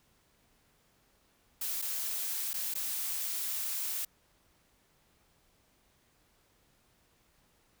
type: noise with dropouts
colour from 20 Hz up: blue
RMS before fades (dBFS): -35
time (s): 1.61-4.05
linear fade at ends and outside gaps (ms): 5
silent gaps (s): 1.817-1.822 / 2.533-2.54 / 2.74-2.752
effects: pink hiss -69 dBFS RMS until 7.8 s